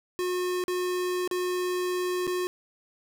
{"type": "tone with dropouts", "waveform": "square", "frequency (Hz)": 361.7, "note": "F#4", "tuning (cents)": -39, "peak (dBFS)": -27, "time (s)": [0.19, 2.47], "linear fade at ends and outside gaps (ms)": 0, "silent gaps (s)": [[0.639, 0.681], [1.276, 1.312], [2.269, 2.276]], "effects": []}